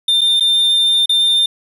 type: tone with dropouts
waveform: triangle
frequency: 3603 Hz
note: A7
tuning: 40 cents sharp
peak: -9 dBFS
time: 0.08-1.46 s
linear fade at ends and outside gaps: 5 ms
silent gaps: 0.21-0.214 / 0.399-0.406 / 1.059-1.093 s
effects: resampled to 32000 Hz + 7-bit